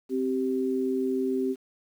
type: tone pair together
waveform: sine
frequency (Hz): 261.6 / 388.4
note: C4 / G4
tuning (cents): 0 / -16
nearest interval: perfect fifth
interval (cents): 684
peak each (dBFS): -27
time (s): 0.09-1.56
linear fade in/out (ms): 50
effects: 9-bit